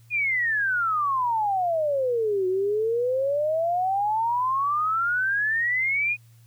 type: exponential two-way sweep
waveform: sine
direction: down then up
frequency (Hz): 2487 to 365.3 to 2487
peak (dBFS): -21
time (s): 0.1-6.17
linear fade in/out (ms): 50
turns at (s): 2.47
effects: added 115 Hz sine -50 dBFS peak until 6.46 s + white hiss -63 dBFS RMS until 6.46 s